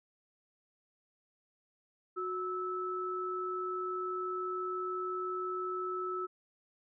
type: tone pair together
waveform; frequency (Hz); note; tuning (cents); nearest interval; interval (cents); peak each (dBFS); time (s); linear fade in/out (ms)
sine; 366.8 / 1307.1; F#4 / E6; -15 / -15; octave + minor seventh; 2200; -37 / -36; 2.16-6.27; 20
effects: none